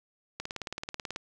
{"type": "click train", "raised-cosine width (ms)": 0.2, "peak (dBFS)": -18, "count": 15, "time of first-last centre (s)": [0.4, 1.161], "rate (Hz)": 18.4, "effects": []}